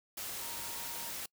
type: tone in noise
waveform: sine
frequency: 932.3 Hz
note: A#5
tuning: in tune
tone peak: -50 dBFS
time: 0.41-1.1 s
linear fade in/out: 5 ms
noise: white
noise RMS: -41 dBFS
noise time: 0.17-1.26 s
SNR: -12 dB
effects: noise-tail reverb RT60 0.1 s tail -25 dB re dry

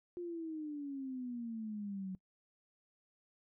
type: exponential sweep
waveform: sine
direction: down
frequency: 355.7 to 185 Hz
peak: -39 dBFS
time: 0.17-2.15 s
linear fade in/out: 0 ms
effects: noise-tail reverb RT60 0.1 s tail -22 dB re dry

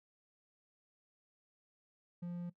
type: tone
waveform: triangle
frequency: 174.61 Hz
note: F3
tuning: in tune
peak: -37 dBFS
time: 2.22-2.5 s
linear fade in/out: 10 ms
effects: noise-tail reverb RT60 0.1 s tail -18 dB re dry

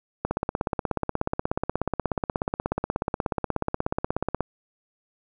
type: click train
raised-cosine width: 1 ms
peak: -10 dBFS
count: 70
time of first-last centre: 0.25-4.407 s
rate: 16.6 Hz
effects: none

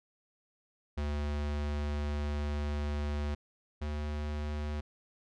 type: tone pair in turn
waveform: square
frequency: 73.42 / 74.62 Hz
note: D2 / D2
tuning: 0 / +28 cents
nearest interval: unison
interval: 28 cents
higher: second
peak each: -32 / -34 dBFS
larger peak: first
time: 0.97-3.35 / 3.81-4.81 s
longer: first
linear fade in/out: 10 ms
effects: low-pass 5000 Hz 12 dB/octave

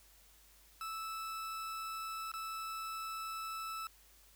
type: tone with dropouts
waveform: 40% pulse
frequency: 1313 Hz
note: E6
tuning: 7 cents flat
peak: -39 dBFS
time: 0.81-3.87 s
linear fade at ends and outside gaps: 1 ms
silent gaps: 2.317-2.338 s
effects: added 50 Hz sine -66 dBFS peak until 4.35 s + white hiss -64 dBFS RMS until 4.35 s

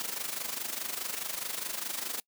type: noise with amplitude modulation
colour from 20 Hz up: white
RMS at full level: -33 dBFS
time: 0-2.2 s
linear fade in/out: 0 ms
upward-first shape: sine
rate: 24.8 Hz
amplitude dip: 70%
effects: noise-tail reverb RT60 0.1 s tail -25 dB re dry + high-pass 200 Hz 12 dB/octave

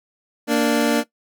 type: tone pair together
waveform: 25% pulse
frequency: 233.1 / 294.3 Hz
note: A#3 / D4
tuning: 0 / +4 cents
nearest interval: major third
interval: 404 cents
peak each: -15 dBFS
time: 0.47-1.04 s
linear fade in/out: 50 ms
effects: noise-tail reverb RT60 0.1 s tail -17 dB re dry

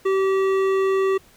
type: tone with hard clipping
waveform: triangle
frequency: 385.2 Hz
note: G4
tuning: 30 cents flat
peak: -19 dBFS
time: 0.05-1.18 s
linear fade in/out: 10 ms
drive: 16 dB
effects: pink hiss -53 dBFS RMS until 1.36 s

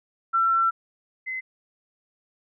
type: tone pair in turn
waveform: sine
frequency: 1348 / 2047 Hz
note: E6 / C7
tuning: +38 / -38 cents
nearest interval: perfect fifth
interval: 724 cents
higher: second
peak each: -18 / -28 dBFS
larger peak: first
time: 0.33-0.71 / 1.26-1.41 s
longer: first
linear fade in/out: 20 ms
effects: none

